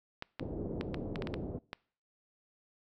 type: clicks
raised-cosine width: 0.3 ms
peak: -22 dBFS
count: 9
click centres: 0.224 / 0.396 / 0.811 / 0.944 / 1.158 / 1.222 / 1.272 / 1.341 / 1.731 s
type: low-pass noise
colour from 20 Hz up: white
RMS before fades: -39 dBFS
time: 0.4-1.59 s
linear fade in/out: 10 ms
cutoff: 460 Hz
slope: 24 dB/octave
effects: noise-tail reverb RT60 0.5 s tail -24 dB re dry